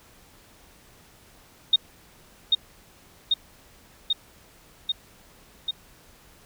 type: tone with echo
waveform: sine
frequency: 3700 Hz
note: A#7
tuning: 14 cents flat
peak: -13 dBFS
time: 1.73-1.76 s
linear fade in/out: 5 ms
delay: 790 ms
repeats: 5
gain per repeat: -2 dB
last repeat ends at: 5.71 s
effects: pink hiss -54 dBFS RMS until 6.45 s